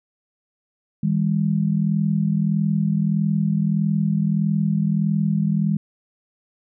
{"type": "tone pair together", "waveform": "sine", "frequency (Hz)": [160, 201.6], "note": ["D#3", "G3"], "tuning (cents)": [49, 49], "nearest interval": "major third", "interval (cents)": 400, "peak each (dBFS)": -20, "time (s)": [1.03, 5.77], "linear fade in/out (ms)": 5, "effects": []}